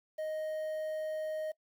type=tone with quantisation; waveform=triangle; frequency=623 Hz; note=D#5; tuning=2 cents sharp; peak=-32 dBFS; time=0.18-1.52 s; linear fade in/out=10 ms; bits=10; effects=noise-tail reverb RT60 0.1 s tail -21 dB re dry